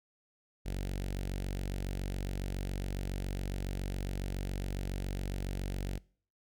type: tone with notch filter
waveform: sawtooth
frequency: 47.22 Hz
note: F#1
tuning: 36 cents sharp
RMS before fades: -36 dBFS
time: 0.65-5.99 s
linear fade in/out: 20 ms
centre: 1100 Hz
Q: 1.1
effects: noise-tail reverb RT60 0.5 s tail -24 dB re dry